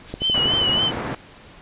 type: noise with tremolo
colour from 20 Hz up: blue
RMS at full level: -30 dBFS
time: 0.05-0.8 s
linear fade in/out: 50 ms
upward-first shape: sine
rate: 6.4 Hz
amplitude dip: 95%
type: click train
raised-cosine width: 2 ms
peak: -15 dBFS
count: 9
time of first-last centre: 0.14-0.775 s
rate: 12.6 Hz
type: tone with vibrato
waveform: sine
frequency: 3000 Hz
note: F#7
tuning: 23 cents sharp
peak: -17 dBFS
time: 0.2-0.92 s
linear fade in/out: 50 ms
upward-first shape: triangle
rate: 3.5 Hz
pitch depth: 70 cents each way
type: band-pass noise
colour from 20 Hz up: pink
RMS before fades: -28 dBFS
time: 0.34-1.15 s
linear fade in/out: 5 ms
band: 110 to 1800 Hz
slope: 12 dB/octave
effects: pink hiss -45 dBFS RMS until 1.61 s + resampled to 8000 Hz